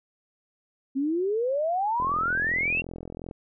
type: exponential sweep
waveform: sine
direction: up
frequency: 261.6 to 2794 Hz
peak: -23 dBFS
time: 0.95-2.82 s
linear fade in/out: 20 ms
type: click train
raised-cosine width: 2 ms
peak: -24 dBFS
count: 57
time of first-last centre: 2-3.311 s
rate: 42.7 Hz
effects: none